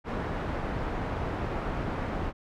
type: low-pass noise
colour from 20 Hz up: pink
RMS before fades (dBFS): -32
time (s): 0.04-2.33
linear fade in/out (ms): 50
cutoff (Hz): 1400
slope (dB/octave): 12
effects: none